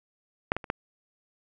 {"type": "clicks", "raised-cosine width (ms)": 0.5, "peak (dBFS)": [-7, -15, -26, -11], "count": 4, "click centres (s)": [0.519, 0.566, 0.642, 0.701], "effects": []}